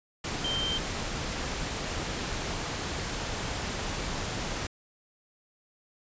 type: tone in noise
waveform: sine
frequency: 3136 Hz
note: G7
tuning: in tune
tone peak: -29 dBFS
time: 0.44-0.78 s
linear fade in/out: 5 ms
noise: pink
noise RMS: -33 dBFS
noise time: 0.24-4.67 s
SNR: +1 dB
effects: resampled to 16000 Hz